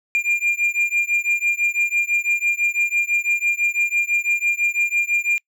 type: beating tone pair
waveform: triangle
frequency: 2396 / 2402 Hz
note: D7 / D7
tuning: +34 / +38 cents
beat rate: 6 Hz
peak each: -19 dBFS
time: 0.15-5.38 s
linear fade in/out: 0 ms
effects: noise-tail reverb RT60 0.1 s tail -26 dB re dry